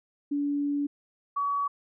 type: tone pair in turn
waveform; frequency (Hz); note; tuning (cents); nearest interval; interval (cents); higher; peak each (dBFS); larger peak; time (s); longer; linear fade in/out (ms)
sine; 287.1 / 1133.2; D4 / C#6; -39 / +38; 2 octaves; 2377; second; -25; neither; 0.31-0.87 / 1.36-1.68; first; 10
effects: none